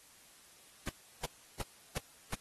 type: noise bursts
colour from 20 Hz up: pink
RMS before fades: -36 dBFS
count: 5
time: 0.87-2.345 s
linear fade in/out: 5 ms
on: 23 ms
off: 340 ms
effects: white hiss -60 dBFS RMS until 2.4 s + AAC 32 kbps